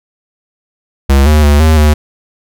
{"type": "tone with pitch steps", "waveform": "square", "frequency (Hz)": [68.7, 76, 72.9, 78.8, 75.4], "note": ["C#2", "D#2", "D2", "D#2", "D2"], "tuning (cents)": [-15, -40, -12, 23, 46], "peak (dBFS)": -5, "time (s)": [1.09, 1.94], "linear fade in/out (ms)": 10, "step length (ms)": 170, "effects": []}